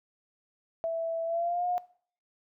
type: tone with pitch glide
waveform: sine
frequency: 660 to 715.6 Hz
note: E5 to F5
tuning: +2 to +42 cents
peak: -27 dBFS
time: 0.84-1.78 s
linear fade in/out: 0 ms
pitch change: +140 cents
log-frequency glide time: 1.25-1.66 s
effects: noise-tail reverb RT60 0.5 s tail -19 dB re dry